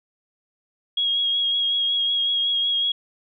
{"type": "tone with vibrato", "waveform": "sine", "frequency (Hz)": 3292, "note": "G#7", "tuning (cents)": -16, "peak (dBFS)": -19, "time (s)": [0.97, 2.92], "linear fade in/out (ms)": 5, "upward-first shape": "sine", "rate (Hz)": 5.4, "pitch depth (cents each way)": 21, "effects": []}